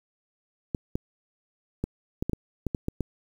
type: clicks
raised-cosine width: 3 ms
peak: -14 dBFS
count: 10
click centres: 0.748 / 0.955 / 1.84 / 2.225 / 2.296 / 2.333 / 2.667 / 2.748 / 2.884 / 3.007 s
effects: 8-bit